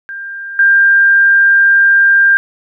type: tone with level steps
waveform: sine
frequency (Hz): 1594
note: G6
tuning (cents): +28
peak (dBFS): -22 / -5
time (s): 0.09-2.37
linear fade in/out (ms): 0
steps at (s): 0.59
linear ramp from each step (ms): 2
effects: none